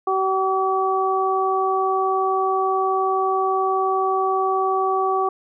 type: harmonic tone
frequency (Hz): 381.2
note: G4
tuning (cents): -48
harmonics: 1 / 2 / 3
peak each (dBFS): -22 / -22 / -22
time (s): 0.07-5.29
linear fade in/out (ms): 5
effects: none